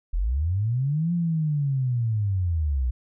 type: linear two-way sweep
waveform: sine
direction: up then down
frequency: 36.9 to 175.1 to 59.1 Hz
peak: -21 dBFS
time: 0.13-2.91 s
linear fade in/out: 10 ms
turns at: 1.13 s
effects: none